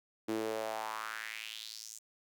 sawtooth tone with high-pass filter sweep, 110 Hz, A2, in tune, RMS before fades -40 dBFS, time 0.28-1.99 s, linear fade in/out 10 ms, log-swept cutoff 300 to 7300 Hz, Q 3.5, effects none

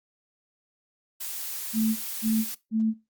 blue noise, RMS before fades -34 dBFS, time 1.2-2.55 s, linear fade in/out 10 ms
sine tone bursts, 220.8 Hz, A3, 6 cents sharp, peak -21 dBFS, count 3, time 1.73-2.94 s, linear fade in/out 50 ms, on 230 ms, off 260 ms
effects noise-tail reverb RT60 0.2 s tail -19 dB re dry + Opus 48 kbps

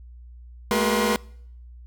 sawtooth tone cluster, 212.7 / 230.4 / 380.8 / 481.3 / 1051 Hz, G#3 / A#3 / F#4 / B4 / C6, +42 / -20 / +50 / -45 / +7 cents, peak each -20 / -26 / -25 / -20 / -25 dBFS, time 0.71-1.16 s, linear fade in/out 0 ms, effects noise-tail reverb RT60 0.7 s tail -25 dB re dry + added 60 Hz sine -41 dBFS peak until 1.86 s

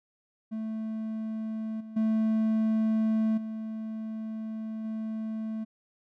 triangle tone with level steps, 220 Hz, A3, in tune, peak -29 / -38 / -21 / -31 / -29 dBFS, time 0.51-5.65 s, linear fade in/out 20 ms, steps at 1.8 / 1.96 / 3.37 / 4.84 s, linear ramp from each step 10 ms, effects none

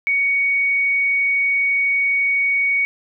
sine tone, 2237 Hz, C#7, 15 cents sharp, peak -15 dBFS, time 0.07-2.85 s, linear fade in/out 0 ms, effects none

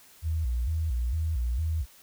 sine tone with vibrato, 69.3 Hz, C#2, in tune, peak -25 dBFS, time 0.22-1.86 s, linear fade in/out 50 ms, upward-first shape square, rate 2.2 Hz, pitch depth 250 cents each way, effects white hiss -55 dBFS RMS until 2.02 s

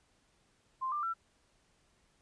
sine tone with pitch steps, 1046.5 / 1188.3 / 1349.3 Hz, C6 / D6 / E6, 0 / +20 / +40 cents, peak -32 dBFS, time 0.81-1.14 s, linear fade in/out 20 ms, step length 110 ms, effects pink hiss -71 dBFS RMS until 2.21 s + resampled to 22050 Hz

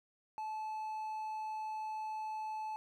triangle tone, 867 Hz, A5, 26 cents flat, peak -36 dBFS, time 0.38-2.76 s, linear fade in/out 0 ms, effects none

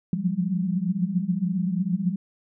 sine tone cluster, 171.7 / 178.4 / 186.1 / 201.5 Hz, F3 / F3 / F#3 / G3, -29 / +37 / +10 / +48 cents, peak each -28 dBFS, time 0.13-2.16 s, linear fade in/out 2 ms, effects none

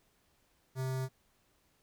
square tone with notch filter, 130.81 Hz, C3, in tune, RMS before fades -35 dBFS, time 0.75-1.09 s, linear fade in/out 50 ms, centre 2800 Hz, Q 1.5, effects pink hiss -72 dBFS RMS until 1.82 s

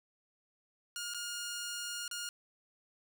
10% pulse tone with dropouts, 1422 Hz, F6, 31 cents sharp, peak -30 dBFS, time 0.96-2.29 s, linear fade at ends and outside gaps 1 ms, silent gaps 1.138-1.145 / 2.079-2.112 s, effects none

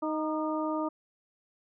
harmonic tone with a mistuned harmonic, 311.1 Hz, D#4, in tune, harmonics 1 / 2 / 3 / 4, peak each -31 / -34 / -36 / -37 dBFS, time 0.02-0.89 s, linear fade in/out 10 ms, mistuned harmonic 4, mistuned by -37 cents, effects none

